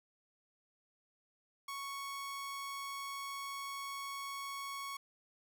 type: tone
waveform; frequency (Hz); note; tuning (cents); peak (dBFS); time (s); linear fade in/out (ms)
sawtooth; 1108.7; C#6; 0; -37; 1.68-4.97; 5
effects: none